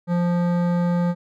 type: tone with hard clipping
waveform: triangle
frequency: 174.61 Hz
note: F3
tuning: in tune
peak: -20 dBFS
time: 0.07-1.15 s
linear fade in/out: 50 ms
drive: 18 dB
effects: none